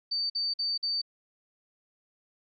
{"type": "tone bursts", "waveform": "sine", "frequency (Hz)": 4591, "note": "D8", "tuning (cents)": -40, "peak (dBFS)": -27, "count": 4, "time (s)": [0.11, 1.017], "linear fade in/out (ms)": 10, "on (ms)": 190, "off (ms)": 49, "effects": []}